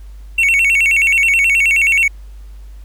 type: tone with vibrato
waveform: triangle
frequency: 2459 Hz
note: D#7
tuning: 21 cents flat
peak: -8 dBFS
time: 0.38-2.08 s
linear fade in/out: 5 ms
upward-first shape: square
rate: 9.4 Hz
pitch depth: 170 cents each way
effects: added 50 Hz sine -31 dBFS peak until 2.84 s + pink hiss -53 dBFS RMS until 2.84 s